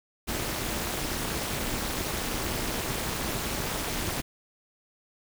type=noise with amplitude modulation; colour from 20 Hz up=pink; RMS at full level=-27 dBFS; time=0.27-4.22 s; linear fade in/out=20 ms; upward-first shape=sine; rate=273 Hz; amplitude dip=95%; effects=none